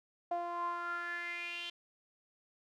sawtooth tone with band-pass filter sweep, 346.3 Hz, F4, 15 cents flat, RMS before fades -39 dBFS, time 0.31-1.7 s, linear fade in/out 5 ms, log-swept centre 720 to 3200 Hz, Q 6.9, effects none

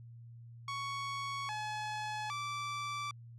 sawtooth tone with pitch steps, 1113 / 851 / 1165 Hz, C#6 / G#5 / D6, +7 / +42 / -14 cents, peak -33 dBFS, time 0.68-3.11 s, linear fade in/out 2 ms, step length 810 ms, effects added 117 Hz sine -49 dBFS peak until 3.38 s + low-pass 6000 Hz 12 dB/octave

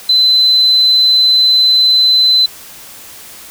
sine tone, 4040 Hz, B7, 39 cents sharp, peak -6 dBFS, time 0.09-2.46 s, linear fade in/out 5 ms, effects white hiss -34 dBFS RMS until 3.5 s

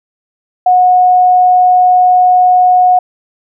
sine tone, 729 Hz, F#5, 26 cents flat, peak -4 dBFS, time 0.66-2.99 s, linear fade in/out 5 ms, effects none

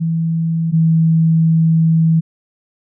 sine tone pair in turn, 164 / 162.4 Hz, E3 / E3, -9 / -26 cents, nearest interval unison, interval 17 cents, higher first, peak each -14 / -9 dBFS, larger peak second, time 0-0.72 / 0.72-2.21 s, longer second, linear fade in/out 20 ms, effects none

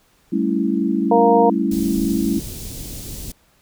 sine chord, A dominant seventh, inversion third, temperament equal, 196 / 220 / 277.2 / 329.6 Hz, G3 / A3 / C#4 / E4, 0 / 0 / 0 / 0 cents, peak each -22 dBFS, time 0.32-2.4 s, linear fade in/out 10 ms
harmonic tone, 233.1 Hz, A#3, in tune, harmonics 2 / 3 / 4, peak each -14 / -16 / -17 dBFS, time 1.11-1.5 s, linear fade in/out 5 ms
pink band-stop noise, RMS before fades -31 dBFS, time 1.71-3.32 s, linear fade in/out 5 ms, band 300 to 5100 Hz, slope 12 dB/octave
effects pink hiss -58 dBFS RMS until 3.61 s

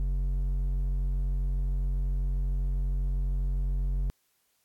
sine tone with hard clipping, 46.25 Hz, F#1, in tune, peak -27 dBFS, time 0-4.1 s, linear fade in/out 0 ms, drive 6 dB, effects white hiss -72 dBFS RMS until 4.64 s + AAC 64 kbps

